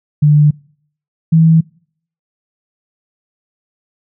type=tone pair in turn; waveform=sine; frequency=148.7 / 162.07 Hz; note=D3 / E3; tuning=+22 / -29 cents; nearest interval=minor second; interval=149 cents; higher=second; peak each=-5 dBFS; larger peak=neither; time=0.22-0.51 / 1.32-1.61 s; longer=neither; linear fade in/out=10 ms; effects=noise-tail reverb RT60 0.6 s tail -26 dB re dry